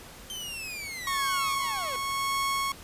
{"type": "linear sweep", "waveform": "sawtooth", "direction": "down", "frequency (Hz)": [3136, 481], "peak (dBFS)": -32, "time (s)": [0.3, 1.96], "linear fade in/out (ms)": 0}
{"type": "tone with tremolo", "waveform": "sawtooth", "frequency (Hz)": 1100, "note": "C#6", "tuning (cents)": -14, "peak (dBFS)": -22, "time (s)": [1.07, 2.72], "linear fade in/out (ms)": 2, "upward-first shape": "sine", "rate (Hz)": 0.91, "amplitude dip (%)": 40}
{"effects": ["pink hiss -47 dBFS RMS until 2.83 s", "resampled to 32000 Hz"]}